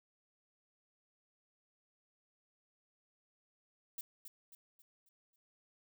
violet noise with echo, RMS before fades -43 dBFS, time 3.98-4.01 s, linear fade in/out 2 ms, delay 270 ms, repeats 5, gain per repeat -7 dB, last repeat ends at 5.36 s, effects none

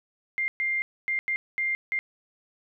sine tone bursts at uneven times, 2100 Hz, C7, 6 cents sharp, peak -24 dBFS, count 6, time 0.38-0.48 / 0.6-0.82 / 1.08-1.19 / 1.28-1.36 / 1.58-1.75 / 1.92-1.99 s, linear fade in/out 0 ms, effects none

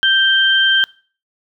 sine tone pair together, 1568 / 3141 Hz, G6 / G7, 0 / +3 cents, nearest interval octave, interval 1203 cents, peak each -13 dBFS, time 0.03-0.84 s, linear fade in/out 0 ms, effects noise-tail reverb RT60 0.4 s tail -22 dB re dry

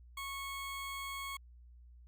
20% pulse tone, 1100 Hz, C#6, 14 cents flat, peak -35 dBFS, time 0.17-1.37 s, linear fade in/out 5 ms, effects added 60 Hz sine -54 dBFS peak until 2.07 s

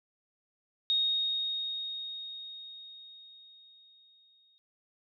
sine tone with exponential decay, 3729 Hz, A#7, in tune, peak -24 dBFS, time 0.9-4.58 s, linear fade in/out 0 ms, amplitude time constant 800 ms, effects none

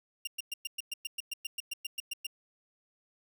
sawtooth tone bursts, 2794 Hz, F7, in tune, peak -30 dBFS, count 16, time 0.25-2.268 s, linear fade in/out 5 ms, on 23 ms, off 110 ms, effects none

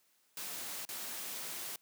white noise with dropouts, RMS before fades -42 dBFS, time 0.37-1.76 s, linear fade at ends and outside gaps 2 ms, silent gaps 0.852-0.889 s, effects white hiss -72 dBFS RMS until 1.81 s + high-pass 150 Hz 12 dB/octave

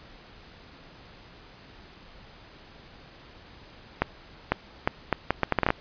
accelerating click train, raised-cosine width 0.5 ms, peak -6 dBFS, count 12, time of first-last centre 4.02-5.704 s, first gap 500 ms, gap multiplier 0.71, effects pink hiss -50 dBFS RMS until 5.8 s + resampled to 11025 Hz

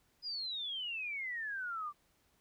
sine exponential sweep, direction down, 5030 to 1154 Hz, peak -37 dBFS, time 0.22-1.93 s, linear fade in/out 50 ms, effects pink hiss -73 dBFS RMS until 2.4 s

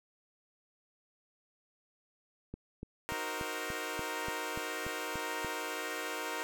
click train, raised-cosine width 3 ms, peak -28 dBFS, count 11, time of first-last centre 2.54-5.447 s, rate 3.44 Hz
10% pulse chord, C half-diminished seventh, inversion first, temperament equal, 311.1 / 370 / 466.2 / 523.3 Hz, Eb4 / Gb4 / Bb4 / C5, 0 / 0 / 0 / 0 cents, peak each -34 / -35 / -31 / -35 dBFS, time 3.09-6.43 s, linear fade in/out 0 ms
effects none

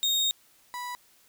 35% pulse tone pair in turn, 3712 / 983.2 Hz, A#7 / B5, -8 / -8 cents, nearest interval octave + major seventh, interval 2300 cents, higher first, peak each -21 / -32 dBFS, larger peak first, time 0.03-0.31 / 0.74-0.95 s, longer first, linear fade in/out 0 ms, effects white hiss -61 dBFS RMS until 1.28 s

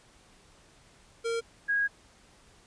square / sine tone pair in turn, 461.3 / 1643.9 Hz, A#4 / G#6, -18 / -18 cents, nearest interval octave + minor seventh, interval 2200 cents, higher second, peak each -29 / -24 dBFS, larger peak second, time 1.24-1.41 / 1.68-1.88 s, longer second, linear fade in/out 20 ms, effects pink hiss -59 dBFS RMS until 2.66 s + resampled to 22050 Hz

